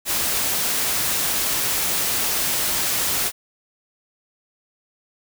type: noise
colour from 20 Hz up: white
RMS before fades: -22 dBFS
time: 0.05-3.32 s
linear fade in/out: 50 ms
effects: none